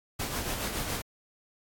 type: noise with tremolo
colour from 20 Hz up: pink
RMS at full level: -31 dBFS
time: 0.19-1.02 s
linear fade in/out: 10 ms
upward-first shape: triangle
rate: 7.1 Hz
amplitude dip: 50%
effects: AAC 64 kbps